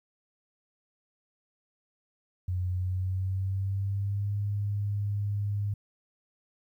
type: tone with pitch glide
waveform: sine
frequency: 91 to 102.14 Hz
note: F#2 to G#2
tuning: -28 to -28 cents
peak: -27 dBFS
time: 2.48-5.74 s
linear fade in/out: 5 ms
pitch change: +200 cents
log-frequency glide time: 2.72-4.35 s
effects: 11-bit